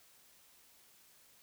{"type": "silence", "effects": ["white hiss -64 dBFS RMS until 1.42 s"]}